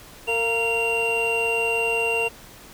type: tone cluster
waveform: triangle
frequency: 457.2 / 695 / 936 / 2763 Hz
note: A#4 / F5 / A#5 / F7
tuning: -34 / -9 / +7 / -19 cents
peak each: -23 / -30 / -30 / -21 dBFS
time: 0.27-2.29 s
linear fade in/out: 20 ms
effects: pink hiss -45 dBFS RMS until 2.73 s

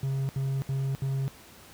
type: tone bursts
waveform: triangle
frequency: 135.4 Hz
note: C#3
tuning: 40 cents flat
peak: -24 dBFS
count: 4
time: 0.03-1.28 s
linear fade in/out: 0 ms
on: 260 ms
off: 70 ms
effects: pink hiss -51 dBFS RMS until 1.73 s + high-pass 60 Hz 12 dB/octave

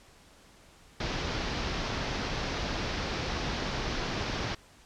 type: low-pass noise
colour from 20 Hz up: pink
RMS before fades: -33 dBFS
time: 1-4.55 s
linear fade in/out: 5 ms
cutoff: 5800 Hz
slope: 48 dB/octave
effects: pink hiss -57 dBFS RMS until 4.85 s + low-pass 9000 Hz 12 dB/octave

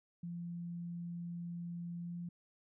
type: tone with pitch glide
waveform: sine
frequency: 172.1 to 173.3 Hz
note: F3 to F3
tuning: -25 to -13 cents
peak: -40 dBFS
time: 0.23-2.29 s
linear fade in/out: 5 ms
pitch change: +12 cents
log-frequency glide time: 2-2.17 s
effects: none

